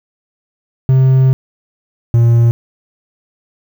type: tone pair in turn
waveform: triangle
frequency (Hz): 131.6 / 117.24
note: C3 / A#2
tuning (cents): +10 / +10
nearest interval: major second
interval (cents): 200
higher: first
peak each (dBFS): -4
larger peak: neither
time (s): 0.89-1.33 / 2.14-2.51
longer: first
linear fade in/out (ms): 0
effects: 7-bit